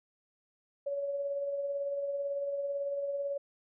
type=tone with tremolo; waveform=sine; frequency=563 Hz; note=C#5; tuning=27 cents sharp; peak=-30 dBFS; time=0.86-3.38 s; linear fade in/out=10 ms; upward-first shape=sine; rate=18 Hz; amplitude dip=35%; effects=none